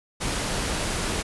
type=noise; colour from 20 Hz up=pink; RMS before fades=-27 dBFS; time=0.2-1.23 s; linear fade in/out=20 ms; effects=resampled to 24000 Hz